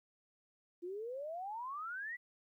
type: exponential sweep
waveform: sine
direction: up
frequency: 339.6 to 2000 Hz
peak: -40 dBFS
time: 0.82-2.17 s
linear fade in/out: 20 ms
effects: 13-bit